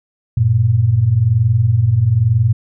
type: tone pair together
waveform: sine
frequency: 96 / 117.06 Hz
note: G2 / A#2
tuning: -36 / +8 cents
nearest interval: minor third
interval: 344 cents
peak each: -16 / -11 dBFS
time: 0.37-2.53 s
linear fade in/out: 5 ms
effects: none